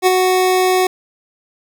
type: tone with ADSR envelope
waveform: 25% pulse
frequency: 370 Hz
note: F#4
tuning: in tune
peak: -4 dBFS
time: 0.02-0.87 s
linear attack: 46 ms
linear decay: 27 ms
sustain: -4 dB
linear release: 4 ms
effects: none